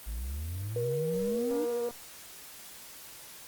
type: exponential sweep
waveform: triangle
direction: up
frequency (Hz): 51.91 to 314.1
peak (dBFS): -31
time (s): 0.06-1.66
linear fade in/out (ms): 20
type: tone with vibrato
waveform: sine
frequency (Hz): 476.4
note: A#4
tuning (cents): +38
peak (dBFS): -29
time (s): 0.76-1.89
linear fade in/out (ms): 2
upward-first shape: sine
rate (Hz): 12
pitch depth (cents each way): 22
type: click train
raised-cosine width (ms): 1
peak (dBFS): -32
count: 96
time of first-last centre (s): 1.51-1.909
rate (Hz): 238
effects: white hiss -48 dBFS RMS until 3.47 s + Opus 32 kbps